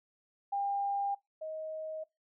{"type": "tone pair in turn", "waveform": "sine", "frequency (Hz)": [800, 629], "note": ["G5", "D#5"], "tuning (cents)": [35, 19], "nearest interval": "major third", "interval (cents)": 416, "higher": "first", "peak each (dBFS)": [-30, -37], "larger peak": "first", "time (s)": [[0.52, 1.15], [1.41, 2.04]], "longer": "neither", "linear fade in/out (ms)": 10, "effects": ["noise-tail reverb RT60 0.2 s tail -23 dB re dry"]}